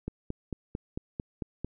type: click train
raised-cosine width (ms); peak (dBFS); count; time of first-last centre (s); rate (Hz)
3; -20; 8; 0.08-1.646; 4.47
effects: none